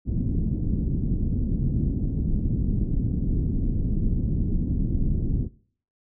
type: low-pass noise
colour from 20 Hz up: pink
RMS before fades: -24 dBFS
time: 0.05-5.49 s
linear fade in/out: 50 ms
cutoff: 270 Hz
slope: 24 dB/octave
effects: noise-tail reverb RT60 0.5 s tail -20 dB re dry